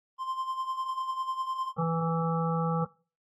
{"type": "tone with tremolo", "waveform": "triangle", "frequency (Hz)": 1046.5, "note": "C6", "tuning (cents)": 0, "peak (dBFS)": -26, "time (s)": [0.18, 1.73], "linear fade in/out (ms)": 50, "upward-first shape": "sine", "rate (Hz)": 10, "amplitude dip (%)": 65}
{"type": "harmonic tone", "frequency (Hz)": 164.81, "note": "E3", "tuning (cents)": 0, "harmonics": [1, 3, 5, 7, 8], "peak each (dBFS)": [-28, -33, -35, -36, -37], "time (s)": [1.78, 2.85], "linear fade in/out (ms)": 10}
{"effects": ["noise-tail reverb RT60 0.4 s tail -22 dB re dry", "AAC 32 kbps"]}